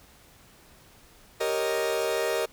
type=chord; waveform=40% pulse; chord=Eb dominant seventh; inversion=first; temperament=equal; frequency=392 / 466.2 / 554.4 / 622.3 Hz; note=G4 / Bb4 / Db5 / Eb5; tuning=0 / 0 / 0 / 0 cents; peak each=-31 / -28 / -34 / -29 dBFS; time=1.4-2.46 s; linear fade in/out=10 ms; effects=pink hiss -55 dBFS RMS until 2.52 s